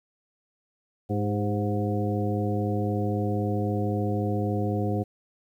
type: harmonic tone with a mistuned harmonic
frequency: 103.83 Hz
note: G#2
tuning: in tune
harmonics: 1 / 2 / 3 / 4 / 5 / 7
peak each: -27 / -30 / -32 / -33 / -34 / -35 dBFS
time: 1.09-5.04 s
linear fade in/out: 20 ms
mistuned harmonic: 4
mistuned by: -43 cents
effects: 10-bit